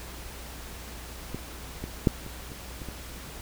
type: clicks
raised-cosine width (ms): 3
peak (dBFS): -19 / -21 / -6 / -27 / -28 / -27 / -24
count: 7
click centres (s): 1.346 / 1.84 / 2.072 / 2.264 / 2.518 / 2.818 / 2.887
effects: added 60 Hz sine -43 dBFS peak until 3.41 s + pink hiss -43 dBFS RMS until 3.41 s